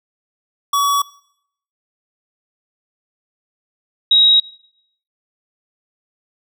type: tone pair in turn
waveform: square / sine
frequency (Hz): 1133 / 3811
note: C#6 / A#7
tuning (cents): +37 / +38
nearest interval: octave + major sixth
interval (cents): 2101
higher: second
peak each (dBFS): -14 / -8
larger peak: second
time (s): 0.73-1.02 / 4.11-4.4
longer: neither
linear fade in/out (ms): 5
effects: noise-tail reverb RT60 0.7 s tail -21 dB re dry